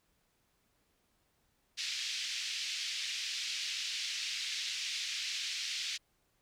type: band-pass noise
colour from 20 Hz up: white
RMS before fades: -38 dBFS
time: 1.77-5.98 s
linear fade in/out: 20 ms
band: 2200 to 5400 Hz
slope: 24 dB/octave
effects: pink hiss -75 dBFS RMS until 6.41 s